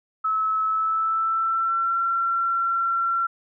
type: tone with pitch glide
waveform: sine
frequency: 1297 to 1360.7 Hz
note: E6 to F6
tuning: -28 to -45 cents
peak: -20 dBFS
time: 0.24-3.27 s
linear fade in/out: 10 ms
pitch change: +83 cents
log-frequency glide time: 0.64-1.98 s
effects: none